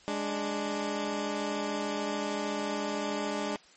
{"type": "tone pair together", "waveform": "15% pulse", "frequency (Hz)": [207, 293.7], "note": ["G#3", "D4"], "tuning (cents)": [-5, 0], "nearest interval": "tritone", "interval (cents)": 605, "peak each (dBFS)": -27, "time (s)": [0.08, 3.56], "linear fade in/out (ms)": 0, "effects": ["white hiss -57 dBFS RMS until 3.76 s", "MP3 32 kbps"]}